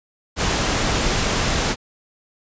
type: noise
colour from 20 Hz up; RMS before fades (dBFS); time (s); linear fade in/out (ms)
pink; -20; 0.36-1.76; 50
effects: resampled to 16000 Hz